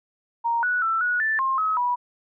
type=tone with pitch steps; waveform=sine; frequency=933 / 1472 / 1332 / 1461 / 1762 / 1063 / 1279 / 977 Hz; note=A#5 / F#6 / E6 / F#6 / A6 / C6 / D#6 / B5; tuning=+1 / -9 / +18 / -22 / +2 / +27 / +47 / -19 cents; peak=-20 dBFS; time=0.44-1.96 s; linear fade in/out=20 ms; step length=190 ms; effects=none